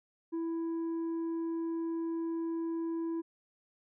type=tone with tanh clipping; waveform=sine; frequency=330.6 Hz; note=E4; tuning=5 cents sharp; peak=-33 dBFS; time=0.32-3.22 s; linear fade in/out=20 ms; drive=4 dB; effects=none